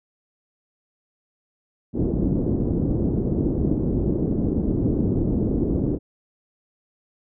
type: low-pass noise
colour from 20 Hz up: white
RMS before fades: -22 dBFS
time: 1.93-5.99 s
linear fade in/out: 50 ms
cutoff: 350 Hz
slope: 24 dB/octave
effects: none